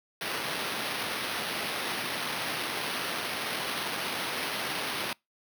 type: noise with sample-and-hold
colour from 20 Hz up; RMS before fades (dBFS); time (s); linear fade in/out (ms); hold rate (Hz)
white; -33; 0.21-5.13; 2; 7350
effects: noise-tail reverb RT60 0.2 s tail -26 dB re dry + high-pass 150 Hz 12 dB/octave